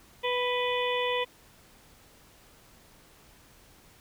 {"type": "harmonic tone with a mistuned harmonic", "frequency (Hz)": 493.9, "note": "B4", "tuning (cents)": 0, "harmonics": [1, 2, 4, 5, 6, 7], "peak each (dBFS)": [-29, -32, -35, -36, -37, -37], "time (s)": [0.23, 1.25], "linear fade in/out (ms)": 20, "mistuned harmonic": 6, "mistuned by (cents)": 27, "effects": ["pink hiss -57 dBFS RMS until 4 s"]}